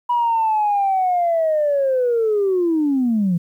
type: linear sweep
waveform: sine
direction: down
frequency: 975 to 164.81 Hz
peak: -14 dBFS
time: 0.09-3.38 s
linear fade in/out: 10 ms
effects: tanh soft clip ceiling -11 dBFS + 9-bit